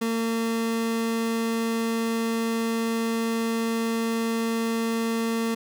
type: tone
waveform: 30% pulse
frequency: 227.8 Hz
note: A#3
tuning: 40 cents flat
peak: -21 dBFS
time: 0.01-5.55 s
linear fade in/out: 10 ms
effects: none